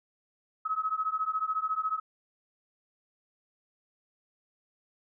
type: beating tone pair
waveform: sine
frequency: 1274 / 1288 Hz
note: D#6 / E6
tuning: +41 / -41 cents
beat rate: 14 Hz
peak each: -31 dBFS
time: 0.65-2 s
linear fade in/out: 10 ms
effects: none